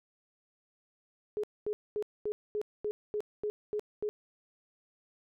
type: tone bursts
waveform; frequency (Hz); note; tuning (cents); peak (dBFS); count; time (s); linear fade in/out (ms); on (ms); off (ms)
sine; 420; G#4; +19; -30; 10; 1.37-4.09; 0; 65; 230
effects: none